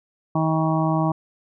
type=harmonic tone; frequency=159.2 Hz; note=D#3; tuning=40 cents sharp; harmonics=1 / 2 / 4 / 5 / 6 / 7; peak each=-21 / -24 / -27 / -28 / -29 / -29 dBFS; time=0.35-1.12 s; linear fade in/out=5 ms; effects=none